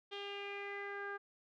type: tone with low-pass filter sweep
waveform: sawtooth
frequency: 402.1 Hz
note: G4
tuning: 44 cents sharp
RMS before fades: -44 dBFS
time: 0.11-1.18 s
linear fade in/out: 20 ms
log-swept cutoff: 3300 to 1500 Hz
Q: 5.4
effects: none